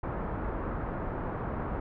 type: low-pass noise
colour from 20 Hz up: pink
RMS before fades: -34 dBFS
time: 0.03-1.8 s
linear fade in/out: 5 ms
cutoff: 1400 Hz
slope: 24 dB/octave
effects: none